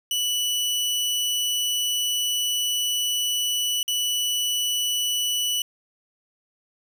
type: tone with dropouts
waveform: sawtooth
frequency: 2960 Hz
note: F#7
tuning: in tune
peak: -19 dBFS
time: 0.11-5.62 s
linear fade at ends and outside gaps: 2 ms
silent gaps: 3.83-3.879 s
effects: none